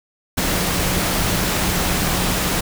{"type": "tone in noise", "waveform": "sine", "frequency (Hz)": 180, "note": "F#3", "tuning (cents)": -47, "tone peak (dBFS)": -27, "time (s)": [0.37, 2.61], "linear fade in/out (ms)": 10, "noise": "pink", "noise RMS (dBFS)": -20, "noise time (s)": [0.37, 2.61], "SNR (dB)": -10, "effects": []}